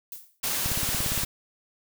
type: noise with exponential decay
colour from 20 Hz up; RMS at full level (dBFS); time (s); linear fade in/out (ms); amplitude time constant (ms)
violet; -35; 0.12-0.4; 1; 59
type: noise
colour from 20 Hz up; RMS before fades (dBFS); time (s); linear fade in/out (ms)
white; -28; 0.43-1.25; 10
type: click train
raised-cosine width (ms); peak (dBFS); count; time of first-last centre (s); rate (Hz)
5; -20; 11; 0.66-1.235; 17.4
effects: none